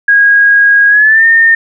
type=tone with pitch glide; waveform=sine; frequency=1641 to 1820.8 Hz; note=G#6 to A#6; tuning=-21 to -41 cents; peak=-3 dBFS; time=0.08-1.55 s; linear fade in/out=5 ms; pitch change=+180 cents; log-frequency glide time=0.88-1.25 s; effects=none